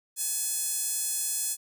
sawtooth tone with high-pass filter, 849 Hz, G#5, 38 cents sharp, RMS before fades -30 dBFS, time 0.16-1.57 s, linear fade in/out 50 ms, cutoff 8200 Hz, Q 1.7, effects none

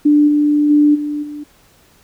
sine tone with level steps, 295.4 Hz, D4, 10 cents sharp, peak -7 / -10 / -7 / -18 / -25 dBFS, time 0.05-1.44 s, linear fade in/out 10 ms, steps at 0.27 / 0.69 / 0.94 / 1.22 s, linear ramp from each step 20 ms, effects pink hiss -51 dBFS RMS until 2.03 s

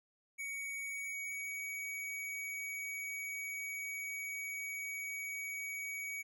square tone with pitch glide, 2244 to 2258 Hz, C#7 to C#7, +21 to +31 cents, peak -40 dBFS, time 0.38-6.23 s, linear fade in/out 20 ms, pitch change +10 cents, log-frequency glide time 0.84-1.66 s, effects none

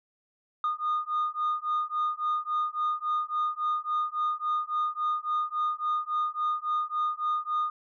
sine beating tone pair, 1224 / 1227.6 Hz, D#6 / D#6, -29 / -24 cents, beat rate 3.6 Hz, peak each -28 / -28 dBFS, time 0.64-7.7 s, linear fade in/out 2 ms, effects tanh soft clip ceiling -22 dBFS

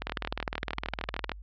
two click trains, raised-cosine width 0.3 ms, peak -15 / -14 dBFS, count 18 / 25, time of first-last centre 0.02-1.318 / 0.07-1.294 s, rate 13.1 / 19.6 Hz, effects added 50 Hz sine -42 dBFS peak until 1.42 s + low-pass 4000 Hz 12 dB/octave

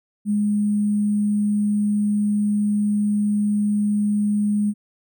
sine tone with sample-and-hold, 207.7 Hz, G#3, in tune, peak -17 dBFS, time 0.25-4.74 s, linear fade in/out 50 ms, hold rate 8820 Hz, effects none

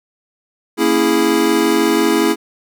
square chord, A# half-diminished seventh, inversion none, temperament equal, 233.1 / 277.2 / 329.6 / 415.3 Hz, A#3 / C#4 / E4 / G#4, 0 / 0 / 0 / 0 cents, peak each -21 / -20 / -16 / -18 dBFS, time 0.77-2.36 s, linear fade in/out 50 ms, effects none

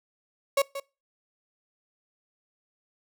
35% pulse tone with echo, 554 Hz, C#5, 1 cent flat, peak -18 dBFS, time 0.57-0.62 s, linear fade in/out 5 ms, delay 180 ms, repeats 1, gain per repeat -12 dB, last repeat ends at 0.8 s, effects noise-tail reverb RT60 0.3 s tail -24 dB re dry

